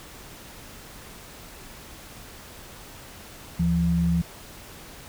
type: tone pair together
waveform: sine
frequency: 75 / 170.13 Hz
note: D2 / F3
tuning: +37 / -45 cents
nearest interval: octave + major second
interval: 1418 cents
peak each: -27 / -20 dBFS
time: 3.59-4.22 s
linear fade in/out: 10 ms
effects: pink hiss -44 dBFS RMS until 5.08 s